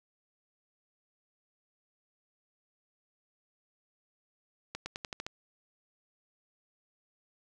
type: accelerating click train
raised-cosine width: 0.2 ms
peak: -20 dBFS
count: 7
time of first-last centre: 4.75-5.265 s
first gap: 110 ms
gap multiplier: 0.9
effects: none